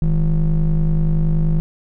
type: ring-modulated tone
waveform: triangle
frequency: 92.5 Hz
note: F#2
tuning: in tune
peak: -8 dBFS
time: 0.02-1.6 s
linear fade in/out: 0 ms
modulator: 67.3 Hz
effects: none